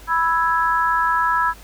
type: chord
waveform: sine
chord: E major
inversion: second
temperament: equal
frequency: 987.8 / 1318.5 / 1661.2 Hz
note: B5 / E6 / G#6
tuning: 0 / 0 / 0 cents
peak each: -19 / -20 / -22 dBFS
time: 0.07-1.54 s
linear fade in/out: 50 ms
effects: added 50 Hz sine -41 dBFS peak until 1.63 s + pink hiss -45 dBFS RMS until 1.63 s